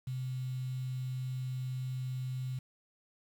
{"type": "tone with quantisation", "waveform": "sine", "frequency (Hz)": 128.7, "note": "C3", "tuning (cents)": -28, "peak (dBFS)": -34, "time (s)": [0.07, 2.59], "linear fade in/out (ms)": 5, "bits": 9, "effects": []}